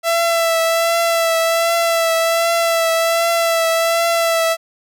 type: tone with vibrato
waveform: sawtooth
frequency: 666 Hz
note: E5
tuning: 18 cents sharp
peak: -10 dBFS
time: 0.03-4.57 s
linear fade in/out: 50 ms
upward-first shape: triangle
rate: 1.3 Hz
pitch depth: 28 cents each way
effects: none